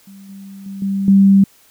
sine tone with level steps, 196 Hz, G3, in tune, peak -36 / -32 / -26 / -16 / -6 dBFS, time 0.07-1.44 s, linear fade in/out 5 ms, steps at 0.29 / 0.66 / 0.82 / 1.08 s, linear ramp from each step 2 ms, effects white hiss -51 dBFS RMS until 1.7 s

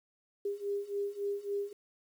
sine beating tone pair, 401.6 / 405.2 Hz, G4 / G#4, +42 / -43 cents, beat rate 3.6 Hz, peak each -37 / -35 dBFS, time 0.45-1.73 s, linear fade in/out 5 ms, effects 10-bit

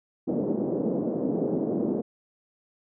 pink band-pass noise, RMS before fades -27 dBFS, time 0.27-2.02 s, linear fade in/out 20 ms, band 200 to 490 Hz, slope 24 dB/octave, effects none

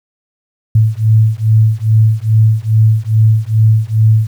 sine beating tone pair, 108.7 / 111.1 Hz, A2 / A2, -21 / +17 cents, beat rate 2.4 Hz, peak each -10 dBFS, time 0.75-4.27 s, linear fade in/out 5 ms, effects 7-bit

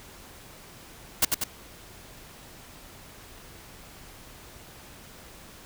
white noise with echo, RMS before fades -20 dBFS, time 1.22-1.25 s, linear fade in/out 5 ms, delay 95 ms, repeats 2, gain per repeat -4 dB, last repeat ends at 1.44 s, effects pink hiss -48 dBFS RMS until 5.65 s

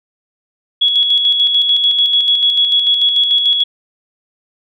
sine tone with tremolo, 3357 Hz, G#7, 18 cents sharp, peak -8 dBFS, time 0.81-3.64 s, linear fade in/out 10 ms, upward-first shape square, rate 6.8 Hz, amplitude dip 40%, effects none

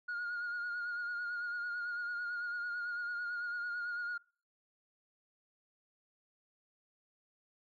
sine tone with vibrato, 1431 Hz, F6, 42 cents sharp, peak -34 dBFS, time 0.08-4.18 s, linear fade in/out 10 ms, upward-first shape sine, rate 9 Hz, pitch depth 34 cents each way, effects noise-tail reverb RT60 0.4 s tail -26 dB re dry + tanh soft clip ceiling -34 dBFS

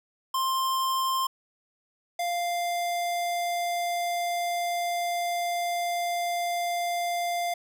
square tone pair in turn, 1052 / 696.8 Hz, C6 / F5, +9 / -4 cents, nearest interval perfect fifth, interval 713 cents, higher first, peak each -25 / -27 dBFS, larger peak first, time 0.34-1.27 / 2.19-7.54 s, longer second, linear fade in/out 5 ms, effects none

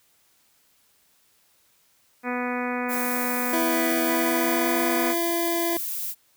harmonic tone, 246.9 Hz, B3, in tune, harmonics 1 / 2 / 3 / 4 / 5 / 6 / 7 / 8 / 9 / 10, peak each -29 / -32 / -34 / -35 / -36 / -37 / -37 / -38 / -39 / -39 dBFS, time 2.23-5.15 s, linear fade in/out 50 ms
violet noise, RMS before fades -30 dBFS, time 2.88-6.15 s, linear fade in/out 50 ms
25% pulse tone with pitch glide, 329.6 to 339.1 Hz, E4 to E4, 0 to +49 cents, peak -20 dBFS, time 3.53-5.77 s, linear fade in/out 2 ms, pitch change +49 cents, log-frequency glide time 4.04-4.76 s
effects white hiss -63 dBFS RMS until 6.36 s

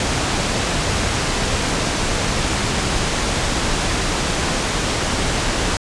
pink low-pass noise, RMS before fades -20 dBFS, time 0-5.77 s, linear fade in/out 2 ms, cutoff 8500 Hz, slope 24 dB/octave, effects resampled to 24000 Hz

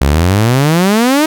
sawtooth exponential sweep, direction up, 64.8 to 320 Hz, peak -4 dBFS, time 0.01-1.26 s, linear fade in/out 5 ms, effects none

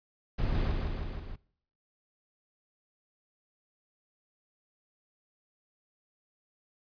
brown noise with echo, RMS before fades -29 dBFS, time 0.38-0.72 s, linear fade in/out 10 ms, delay 160 ms, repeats 4, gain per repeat -3 dB, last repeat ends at 1.36 s, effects noise-tail reverb RT60 0.6 s tail -22 dB re dry + resampled to 11025 Hz

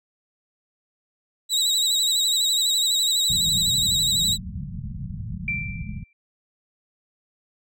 30% pulse tone with vibrato, 3864 Hz, B7, 39 cents flat, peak -16 dBFS, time 1.49-4.38 s, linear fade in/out 50 ms, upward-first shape sine, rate 12 Hz, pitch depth 57 cents each way
white low-pass noise, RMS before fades -32 dBFS, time 3.29-6.04 s, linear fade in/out 10 ms, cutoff 210 Hz, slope 96 dB/octave
sine tone with exponential decay, 2349 Hz, D7, in tune, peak -21 dBFS, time 5.48-6.13 s, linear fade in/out 2 ms, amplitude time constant 140 ms
effects none

